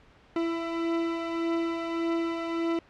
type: beating tone pair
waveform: 40% pulse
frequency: 333 / 334.7 Hz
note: E4 / E4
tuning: +18 / +26 cents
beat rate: 1.7 Hz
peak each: -27 / -34 dBFS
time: 0.36-2.79 s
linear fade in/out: 2 ms
effects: pink hiss -57 dBFS RMS until 2.89 s + low-pass 3000 Hz 12 dB/octave